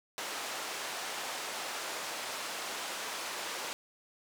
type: band-pass noise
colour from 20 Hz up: pink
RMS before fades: -39 dBFS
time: 0.18-3.73 s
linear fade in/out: 0 ms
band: 570 to 9100 Hz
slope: 12 dB/octave
effects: none